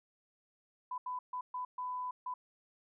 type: tone bursts at uneven times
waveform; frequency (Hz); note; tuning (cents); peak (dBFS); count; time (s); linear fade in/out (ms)
sine; 1000; B5; +21; -36; 6; 0.91-0.98 / 1.06-1.19 / 1.33-1.41 / 1.54-1.65 / 1.78-2.11 / 2.26-2.34; 5
effects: none